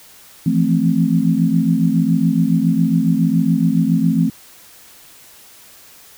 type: chord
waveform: sine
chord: F major seventh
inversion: third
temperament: equal with one note detuned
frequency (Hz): 164.81 / 172.01 / 220 / 261.6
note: E3 / F3 / A3 / C4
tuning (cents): 0 / -26 / 0 / 0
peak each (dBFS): -18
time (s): 0.46-4.3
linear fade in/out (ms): 5
effects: white hiss -44 dBFS RMS until 6.17 s